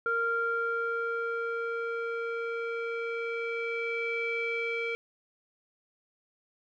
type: tone with low-pass filter sweep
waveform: square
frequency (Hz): 463.1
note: A#4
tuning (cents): -11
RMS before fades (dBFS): -32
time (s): 0.06-4.95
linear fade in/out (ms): 0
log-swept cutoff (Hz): 1400 to 2500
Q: 6.4
effects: none